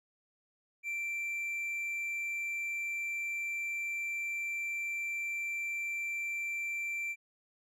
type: tone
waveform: triangle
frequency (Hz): 2349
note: D7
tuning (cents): 0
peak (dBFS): -32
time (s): 0.83-7.16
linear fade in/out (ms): 50
effects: none